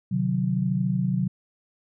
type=chord; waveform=sine; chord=C diminished; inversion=none; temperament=equal with one note detuned; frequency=130.81 / 152.19 / 185 Hz; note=C3 / Eb3 / Gb3; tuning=0 / -38 / 0 cents; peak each=-26 / -29 / -24 dBFS; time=0.11-1.28 s; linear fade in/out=10 ms; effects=none